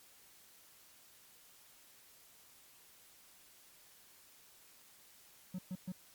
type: tone bursts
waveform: triangle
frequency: 183.8 Hz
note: F#3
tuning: 11 cents flat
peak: -36 dBFS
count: 3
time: 5.54-5.921 s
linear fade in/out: 5 ms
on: 47 ms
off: 120 ms
effects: white hiss -62 dBFS RMS until 6.14 s + MP3 96 kbps